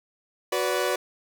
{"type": "chord", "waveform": "sawtooth", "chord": "B minor", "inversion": "second", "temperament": "equal with one note detuned", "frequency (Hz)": [370, 493.9, 577.9], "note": ["F#4", "B4", "D5"], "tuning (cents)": [0, 0, -28], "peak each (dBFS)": -24, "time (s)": [0.52, 0.96], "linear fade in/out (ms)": 5, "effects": []}